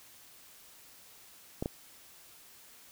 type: clicks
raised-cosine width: 2 ms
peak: -19 dBFS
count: 2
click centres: 1.625 / 1.659 s
effects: white hiss -56 dBFS RMS until 2.91 s